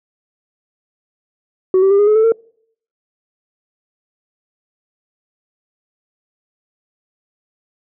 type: tone with pitch steps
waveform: sine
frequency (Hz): 374.2 / 386.5 / 399.2 / 412.3 / 425.9 / 439.9 / 454.4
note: F#4 / G4 / G4 / G#4 / G#4 / A4 / A#4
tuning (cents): +20 / -24 / +32 / -13 / +44 / 0 / -44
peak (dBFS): -6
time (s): 1.74-2.321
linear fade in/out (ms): 2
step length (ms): 83
effects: noise-tail reverb RT60 0.6 s tail -26 dB re dry + tanh soft clip ceiling -7 dBFS